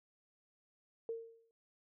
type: tone with exponential decay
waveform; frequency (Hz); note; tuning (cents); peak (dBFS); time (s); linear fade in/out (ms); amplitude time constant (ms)
sine; 456.7; A#4; -36; -35; 1.09-1.51; 1; 90
effects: none